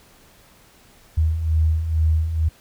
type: beating tone pair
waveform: sine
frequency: 77.7 / 79.9 Hz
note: D#2 / D#2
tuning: -2 / +47 cents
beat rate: 2.2 Hz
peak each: -24 / -17 dBFS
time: 1.17-2.49 s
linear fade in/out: 10 ms
effects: pink hiss -52 dBFS RMS until 2.6 s